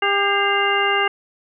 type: harmonic tone with a mistuned harmonic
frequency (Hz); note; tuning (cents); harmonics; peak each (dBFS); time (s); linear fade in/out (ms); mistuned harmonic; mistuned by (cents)
400; G4; +35; 1 / 2 / 3 / 4 / 5 / 7; -23 / -23 / -23 / -23 / -23 / -23; 0.02-1.08; 5; 5; +65
effects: none